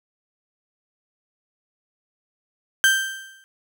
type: tone with exponential decay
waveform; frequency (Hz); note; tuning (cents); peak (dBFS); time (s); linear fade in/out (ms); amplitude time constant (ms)
35% pulse; 1568; G6; 0; -10; 2.84-3.44; 0; 130
effects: none